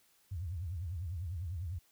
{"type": "tone with vibrato", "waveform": "sine", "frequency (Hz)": 87, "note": "F2", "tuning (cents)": -6, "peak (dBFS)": -36, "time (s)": [0.31, 1.79], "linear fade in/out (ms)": 10, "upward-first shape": "triangle", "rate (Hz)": 10, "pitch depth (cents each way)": 280, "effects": ["white hiss -69 dBFS RMS until 1.91 s"]}